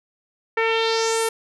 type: tone with low-pass filter sweep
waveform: sawtooth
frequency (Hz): 451.3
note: A4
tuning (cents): +44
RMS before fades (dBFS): -21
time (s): 0.57-1.29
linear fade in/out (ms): 5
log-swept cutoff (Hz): 2000 to 11000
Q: 3.1
effects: none